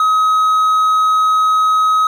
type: tone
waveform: triangle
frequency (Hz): 1270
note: D#6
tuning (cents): +35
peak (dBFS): -8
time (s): 0-2.07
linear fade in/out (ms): 2
effects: none